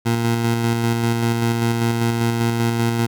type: tone with tremolo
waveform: 20% pulse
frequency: 116.54 Hz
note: A#2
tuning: in tune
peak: -11 dBFS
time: 0.05-3.07 s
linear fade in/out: 20 ms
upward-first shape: square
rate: 5.1 Hz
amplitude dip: 30%
effects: none